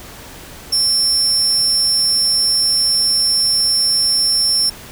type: tone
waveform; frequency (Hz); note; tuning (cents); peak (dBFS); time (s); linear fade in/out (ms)
35% pulse; 5400; E8; +41; -10; 0.72-4.7; 10
effects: pink hiss -36 dBFS RMS until 4.91 s